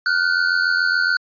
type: tone pair together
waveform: square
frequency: 1428 / 1515.1 Hz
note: F6 / F#6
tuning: +38 / +41 cents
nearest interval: minor second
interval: 103 cents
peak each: -20 / -19 dBFS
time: 0.06-1.17 s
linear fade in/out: 2 ms
effects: resampled to 11025 Hz